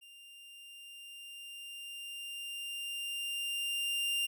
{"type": "tone with level ramp", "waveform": "45% pulse", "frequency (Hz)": 2794, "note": "F7", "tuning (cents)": 0, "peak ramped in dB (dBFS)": [-53, -30], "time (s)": [0.01, 4.27], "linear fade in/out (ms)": 20, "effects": []}